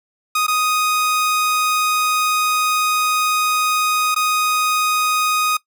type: tone with dropouts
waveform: sawtooth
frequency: 1246 Hz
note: D#6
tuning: 2 cents sharp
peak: -12 dBFS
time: 0.35-5.57 s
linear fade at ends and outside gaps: 5 ms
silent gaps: 0.467-0.48 / 4.146-4.161 s
effects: noise-tail reverb RT60 0.1 s tail -20 dB re dry